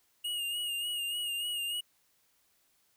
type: tone with vibrato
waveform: square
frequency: 2855 Hz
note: F7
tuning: 37 cents sharp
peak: -33 dBFS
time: 0.24-1.81 s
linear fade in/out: 10 ms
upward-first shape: sine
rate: 3.4 Hz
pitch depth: 40 cents each way
effects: white hiss -71 dBFS RMS until 2.96 s